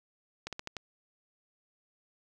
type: slowing click train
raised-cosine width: 0.2 ms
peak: -20 dBFS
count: 5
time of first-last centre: 0.47-0.767 s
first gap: 57 ms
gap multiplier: 1.18
effects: none